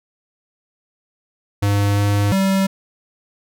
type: tone with pitch steps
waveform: square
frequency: 101.3 / 101.9 / 193.2 Hz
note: G#2 / G#2 / G3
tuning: -43 / -32 / -25 cents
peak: -15 dBFS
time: 1.62-2.67 s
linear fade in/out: 10 ms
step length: 350 ms
effects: none